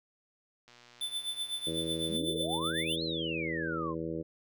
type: click train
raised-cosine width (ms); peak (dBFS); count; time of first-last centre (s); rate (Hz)
0.2; -38; 179; 0.68-2.163; 120
type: tone with tremolo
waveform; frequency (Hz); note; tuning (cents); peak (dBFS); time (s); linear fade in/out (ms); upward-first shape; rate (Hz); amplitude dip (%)
square; 3523; A7; +1; -31; 1.01-2.96; 2; triangle; 8; 85
type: harmonic tone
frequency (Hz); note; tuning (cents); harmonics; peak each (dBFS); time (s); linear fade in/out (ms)
81.5; E2; -19; 1 / 2 / 3 / 4 / 5 / 6 / 7; -48 / -40 / -45 / -37 / -42 / -40 / -45; 1.66-4.23; 20
type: exponential two-way sweep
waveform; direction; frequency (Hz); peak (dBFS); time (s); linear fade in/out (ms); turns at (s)
sine; up then down; 174.61 to 4293 to 998; -35; 2.08-3.95; 50; 3.03
effects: none